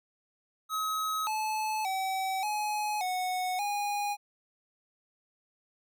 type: tone with pitch steps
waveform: square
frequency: 1276 / 865 / 764 / 843 / 736 / 820 Hz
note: D#6 / A5 / G5 / G#5 / F#5 / G#5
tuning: +43 / -30 / -45 / +26 / -9 / -22 cents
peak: -30 dBFS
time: 0.69-4.17 s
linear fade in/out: 50 ms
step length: 580 ms
effects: none